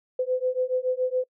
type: beating tone pair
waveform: sine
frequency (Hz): 505 / 512.1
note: B4 / C5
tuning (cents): +39 / -37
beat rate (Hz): 7.1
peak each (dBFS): -26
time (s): 0.19-1.24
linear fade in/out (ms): 5
effects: noise-tail reverb RT60 0.1 s tail -24 dB re dry